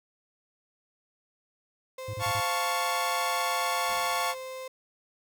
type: tone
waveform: 35% pulse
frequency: 520 Hz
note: C5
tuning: 11 cents flat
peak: -35 dBFS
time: 1.98-4.68 s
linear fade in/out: 5 ms
type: tone bursts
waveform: triangle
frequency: 105.6 Hz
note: G#2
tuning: 29 cents sharp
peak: -31 dBFS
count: 4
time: 2.08-2.404 s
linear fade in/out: 5 ms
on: 57 ms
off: 32 ms
type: chord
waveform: sawtooth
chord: F augmented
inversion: none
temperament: equal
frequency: 698.5 / 880 / 1108.7 Hz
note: F5 / A5 / C#6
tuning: 0 / 0 / 0 cents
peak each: -28 / -29 / -26 dBFS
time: 2.19-4.35 s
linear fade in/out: 50 ms
type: noise with exponential decay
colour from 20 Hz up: pink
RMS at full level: -45 dBFS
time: 3.88-4.67 s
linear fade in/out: 5 ms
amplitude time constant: 170 ms
effects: none